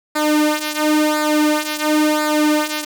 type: tone with flanger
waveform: sawtooth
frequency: 303.4 Hz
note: D#4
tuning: 44 cents flat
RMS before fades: -17 dBFS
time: 0.15-2.85 s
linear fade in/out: 10 ms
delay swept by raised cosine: 0.33 to 3.43 ms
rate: 0.96 Hz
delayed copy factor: -0.75
effects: 7-bit